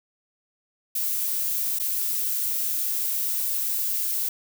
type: noise with dropouts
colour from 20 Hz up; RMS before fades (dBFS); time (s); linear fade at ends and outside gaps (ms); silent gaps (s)
violet; -26; 0.95-4.29; 5; 1.789-1.797
effects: none